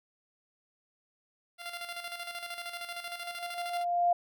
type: tone with tremolo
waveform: 10% pulse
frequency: 694 Hz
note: F5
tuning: 11 cents flat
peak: -28 dBFS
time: 1.58-3.85 s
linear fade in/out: 50 ms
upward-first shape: square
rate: 13 Hz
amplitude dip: 55%
type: tone with exponential growth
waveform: sine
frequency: 700 Hz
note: F5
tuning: 4 cents sharp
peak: -21 dBFS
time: 2.75-4.13 s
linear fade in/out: 5 ms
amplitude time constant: 300 ms
effects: none